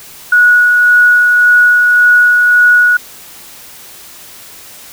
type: tone with tremolo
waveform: sine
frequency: 1461 Hz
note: F#6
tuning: 22 cents flat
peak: -3 dBFS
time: 0.32-2.97 s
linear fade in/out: 5 ms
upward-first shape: sine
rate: 1.8 Hz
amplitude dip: 25%
effects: white hiss -34 dBFS RMS until 4.92 s